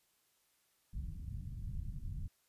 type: low-pass noise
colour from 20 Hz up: pink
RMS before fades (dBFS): -42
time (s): 0.93-2.28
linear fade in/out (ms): 10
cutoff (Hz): 150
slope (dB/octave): 24
effects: white hiss -75 dBFS RMS until 2.48 s + resampled to 32000 Hz